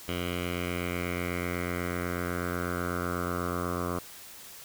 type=tone with low-pass filter sweep; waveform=10% pulse; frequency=88.1 Hz; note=F2; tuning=16 cents sharp; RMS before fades=-32 dBFS; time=0.08-3.99 s; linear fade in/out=5 ms; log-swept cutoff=3000 to 1100 Hz; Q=3.4; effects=white hiss -47 dBFS RMS until 4.64 s